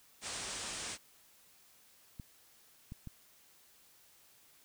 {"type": "low-pass noise", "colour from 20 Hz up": "white", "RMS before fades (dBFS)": -42, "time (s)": [0.21, 0.98], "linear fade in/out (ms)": 50, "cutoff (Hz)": 9300, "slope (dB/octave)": 96}
{"type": "clicks", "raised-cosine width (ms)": 5, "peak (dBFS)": -32, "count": 3, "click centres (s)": [2.198, 2.921, 3.073]}
{"effects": ["white hiss -64 dBFS RMS until 4.64 s"]}